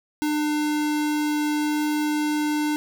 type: tone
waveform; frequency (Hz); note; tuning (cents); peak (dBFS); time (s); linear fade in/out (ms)
square; 300.1; D4; +38; -22; 0.22-2.76; 0
effects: none